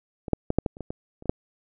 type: clicks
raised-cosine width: 2 ms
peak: -21 / -6 / -10 / -6 / -11 / -30 / -20 / -18 / -30 / -25 / -6 dBFS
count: 11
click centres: 0.282 / 0.333 / 0.504 / 0.586 / 0.662 / 0.769 / 0.807 / 0.905 / 1.224 / 1.257 / 1.295 s
effects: none

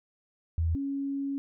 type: tone pair in turn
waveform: sine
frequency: 82.41 / 277.2 Hz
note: E2 / C#4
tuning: 0 / 0 cents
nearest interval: octave + major sixth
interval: 2100 cents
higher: second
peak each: -24 / -29 dBFS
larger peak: first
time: 0.58-0.75 / 0.75-1.38 s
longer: second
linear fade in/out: 0 ms
effects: none

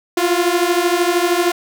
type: beating tone pair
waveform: sawtooth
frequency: 343.4 / 356.4 Hz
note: F4 / F4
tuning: -29 / +35 cents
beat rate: 13 Hz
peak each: -13 / -13 dBFS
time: 0.17-1.52 s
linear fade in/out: 5 ms
effects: none

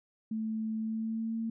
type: tone with pitch glide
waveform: sine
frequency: 220 to 226.1 Hz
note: A3 to A3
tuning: 0 to +47 cents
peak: -31 dBFS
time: 0.31-1.5 s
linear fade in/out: 5 ms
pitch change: +47 cents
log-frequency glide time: 0.78-1.39 s
effects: none

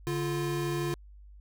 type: tone pair together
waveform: square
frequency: 144.3 / 347.4 Hz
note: D3 / F4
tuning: -30 / -9 cents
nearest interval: octave + minor third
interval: 1521 cents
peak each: -33 / -32 dBFS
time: 0.07-0.94 s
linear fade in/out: 0 ms
effects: added 50 Hz sine -48 dBFS peak until 1.4 s

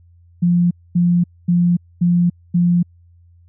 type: tone bursts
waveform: sine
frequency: 174.61 Hz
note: F3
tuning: in tune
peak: -11 dBFS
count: 5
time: 0.42-2.83 s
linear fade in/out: 10 ms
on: 290 ms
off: 240 ms
effects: added 86 Hz sine -46 dBFS peak until 3.48 s

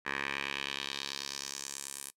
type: tone with band-pass filter sweep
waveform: 10% pulse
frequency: 69.3 Hz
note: C#2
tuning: in tune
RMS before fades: -39 dBFS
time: 0.05-2.11 s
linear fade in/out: 20 ms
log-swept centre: 1800 to 9900 Hz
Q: 2.1
effects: noise-tail reverb RT60 0.1 s tail -22 dB re dry

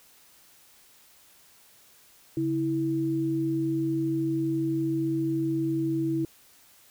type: tone pair together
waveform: sine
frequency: 140 / 326.1 Hz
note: C#3 / E4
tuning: +18 / -19 cents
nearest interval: octave + minor third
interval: 1463 cents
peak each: -31 / -25 dBFS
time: 2.37-6.25 s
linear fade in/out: 2 ms
effects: white hiss -57 dBFS RMS until 6.9 s

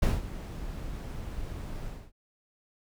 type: noise with ADSR envelope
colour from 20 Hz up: brown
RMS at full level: -22 dBFS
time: 0.02-2.12 s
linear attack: 9 ms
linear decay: 180 ms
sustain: -15 dB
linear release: 260 ms
effects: none

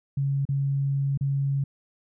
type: tone with dropouts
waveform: sine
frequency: 138.59 Hz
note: C#3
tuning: in tune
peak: -22 dBFS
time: 0.17-1.64 s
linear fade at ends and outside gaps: 5 ms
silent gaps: 0.453-0.489 / 1.175-1.209 s
effects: none

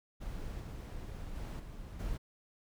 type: noise with level steps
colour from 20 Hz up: brown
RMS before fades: -41 / -43 / -40 / -46 / -38 dBFS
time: 0.2-2.18 s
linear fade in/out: 20 ms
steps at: 0.6 / 1.35 / 1.59 / 1.99 s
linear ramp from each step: 10 ms
effects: none

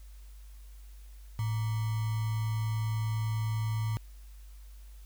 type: tone with sample-and-hold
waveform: sine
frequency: 110 Hz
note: A2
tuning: in tune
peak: -28 dBFS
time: 1.39-3.97 s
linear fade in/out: 0 ms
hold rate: 1050 Hz
effects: added 50 Hz sine -46 dBFS peak until 5.05 s + white hiss -63 dBFS RMS until 5.05 s

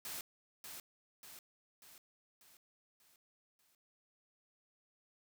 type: noise with echo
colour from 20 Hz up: white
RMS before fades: -44 dBFS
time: 0.05-0.21 s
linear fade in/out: 2 ms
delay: 590 ms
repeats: 6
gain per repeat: -5 dB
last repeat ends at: 3.75 s
effects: none

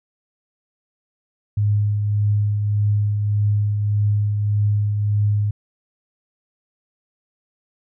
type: tone with tremolo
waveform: sine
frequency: 103.83 Hz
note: G#2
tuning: in tune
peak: -14 dBFS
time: 1.57-5.51 s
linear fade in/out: 5 ms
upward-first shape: triangle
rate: 1.7 Hz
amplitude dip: 40%
effects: none

